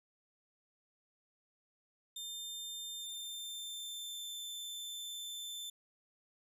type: tone with pitch glide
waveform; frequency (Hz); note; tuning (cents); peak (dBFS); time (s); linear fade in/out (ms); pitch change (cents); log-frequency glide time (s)
sawtooth; 3600 to 3542; A7 to A7; +39 to +11; -39; 2.16-5.7; 5; -28; 2.98-4.43
effects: none